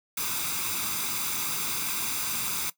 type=noise with comb filter; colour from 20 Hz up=white; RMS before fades=-30 dBFS; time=0.17-2.7 s; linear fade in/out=5 ms; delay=0.82 ms; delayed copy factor=+0.65; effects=noise-tail reverb RT60 0.1 s tail -17 dB re dry + high-pass 100 Hz 12 dB/octave